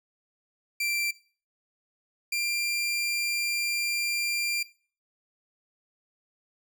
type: tone pair in turn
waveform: sawtooth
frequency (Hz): 2354 / 2380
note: D7 / D7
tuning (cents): +3 / +22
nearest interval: unison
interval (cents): 19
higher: second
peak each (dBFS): -23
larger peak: neither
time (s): 0.8-1.11 / 2.32-4.63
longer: second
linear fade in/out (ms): 5
effects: noise-tail reverb RT60 0.4 s tail -19 dB re dry